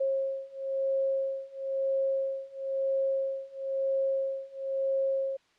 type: beating tone pair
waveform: sine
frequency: 539 / 540 Hz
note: C#5 / C#5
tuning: -49 / -45 cents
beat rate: 1 Hz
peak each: -31 / -30 dBFS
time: 0-5.37 s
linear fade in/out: 10 ms
effects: white hiss -66 dBFS RMS until 5.58 s + low-pass 4000 Hz 12 dB/octave